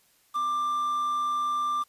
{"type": "tone with quantisation", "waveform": "triangle", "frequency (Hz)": 1185, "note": "D6", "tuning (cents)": 15, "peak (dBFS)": -23, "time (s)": [0.34, 1.84], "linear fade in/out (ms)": 20, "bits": 8, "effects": ["white hiss -64 dBFS RMS until 1.88 s", "resampled to 32000 Hz"]}